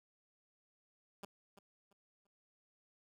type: tone with echo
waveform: 10% pulse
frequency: 198.2 Hz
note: G3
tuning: 19 cents sharp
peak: -37 dBFS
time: 1.23-1.25 s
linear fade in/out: 2 ms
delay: 340 ms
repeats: 3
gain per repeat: -12 dB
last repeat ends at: 2.27 s
effects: none